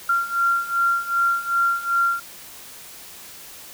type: beating tone pair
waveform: sine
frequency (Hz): 1379 / 1381.6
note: F6 / F6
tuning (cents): -22 / -19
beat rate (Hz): 2.6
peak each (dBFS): -23 / -20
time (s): 0.09-2.2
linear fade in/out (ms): 5
effects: white hiss -41 dBFS RMS until 3.73 s